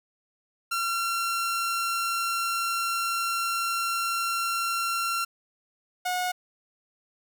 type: tone pair in turn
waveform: sawtooth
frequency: 1366 / 726.3 Hz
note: F6 / F#5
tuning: -39 / -32 cents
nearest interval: major seventh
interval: 1093 cents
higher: first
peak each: -22 dBFS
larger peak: neither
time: 0.71-5.25 / 6.05-6.32 s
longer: first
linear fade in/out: 10 ms
effects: none